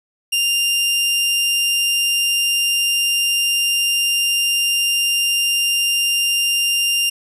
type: tone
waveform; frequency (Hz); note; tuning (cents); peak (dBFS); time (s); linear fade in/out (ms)
sawtooth; 2794; F7; 0; -12; 0.32-7.1; 10
effects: resampled to 32000 Hz + 9-bit